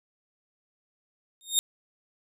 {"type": "tone with exponential growth", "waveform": "20% pulse", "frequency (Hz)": 3689, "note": "A#7", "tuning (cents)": -19, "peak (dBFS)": -11, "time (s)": [1.41, 1.59], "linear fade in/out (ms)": 0, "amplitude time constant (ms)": 37, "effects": []}